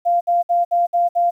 sine tone bursts, 695 Hz, F5, 9 cents flat, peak -13 dBFS, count 6, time 0.05-1.31 s, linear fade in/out 20 ms, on 160 ms, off 60 ms, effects 9-bit

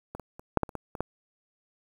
clicks, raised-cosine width 1 ms, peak -23 / -26 / -29 / -6 / -11 / -28 / -19 / -24 / -13 dBFS, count 9, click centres 0.15 / 0.197 / 0.395 / 0.573 / 0.633 / 0.692 / 0.753 / 0.952 / 1.006 s, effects 8-bit

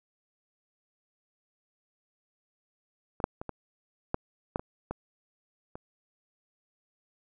clicks, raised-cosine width 1 ms, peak -24 / -8 / -23 / -21 / -13 / -14 / -23 / -19 / -26 dBFS, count 9, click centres 3.202 / 3.241 / 3.415 / 3.493 / 4.144 / 4.559 / 4.595 / 4.91 / 5.755 s, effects none

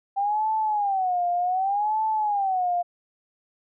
sine tone with vibrato, 784 Hz, G5, in tune, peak -21 dBFS, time 0.16-2.83 s, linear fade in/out 20 ms, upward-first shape sine, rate 0.66 Hz, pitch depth 190 cents each way, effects none

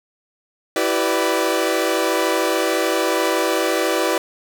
sawtooth chord, E minor seventh, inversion none, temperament equal with one note detuned, 329.6 / 383.3 / 493.9 / 587.3 Hz, E4 / G4 / B4 / D5, 0 / -39 / 0 / 0 cents, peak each -19 dBFS, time 0.76-4.18 s, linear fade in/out 2 ms, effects none

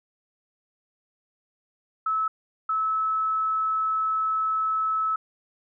sine tone bursts at uneven times, 1300 Hz, E6, 24 cents flat, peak -22 dBFS, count 2, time 2.06-2.28 / 2.69-5.16 s, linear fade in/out 5 ms, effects none

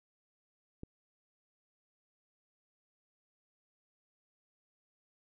click, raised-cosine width 3 ms, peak -30 dBFS, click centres 0.834 s, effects none

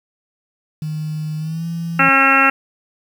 sine tone with pitch glide, 154.5 to 167.51 Hz, D#3 to E3, -12 to +28 cents, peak -21 dBFS, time 0.82-2.09 s, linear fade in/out 2 ms, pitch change +140 cents, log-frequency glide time 1.38-1.66 s
harmonic tone, 270.9 Hz, C#4, 40 cents flat, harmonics 1 / 2 / 3 / 4 / 5 / 6 / 7 / 8 / 9 / 10, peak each -21 / -25 / -21 / -25 / -14 / -19 / -20 / -22 / -24 / -16 dBFS, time 1.99-2.5 s, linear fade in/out 5 ms
effects 7-bit

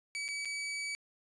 sawtooth tone with dropouts, 2285 Hz, D7, 48 cents flat, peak -32 dBFS, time 0.15-0.95 s, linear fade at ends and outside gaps 0 ms, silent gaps 0.281-0.287 / 0.449-0.455 s, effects resampled to 22050 Hz + 11-bit

